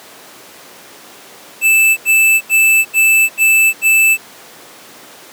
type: tone bursts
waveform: square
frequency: 2637 Hz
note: E7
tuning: in tune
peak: -8 dBFS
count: 6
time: 1.61-4.175 s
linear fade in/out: 50 ms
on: 360 ms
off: 81 ms
effects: pink hiss -37 dBFS RMS until 5.32 s + high-pass 300 Hz 12 dB/octave